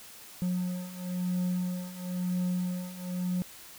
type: beating tone pair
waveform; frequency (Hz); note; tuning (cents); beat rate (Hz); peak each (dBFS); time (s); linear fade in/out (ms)
triangle; 179.8 / 180.79; F#3 / F#3; -49 / -40; 0.99; -32 / -29; 0.42-3.42; 0
effects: white hiss -49 dBFS RMS until 3.78 s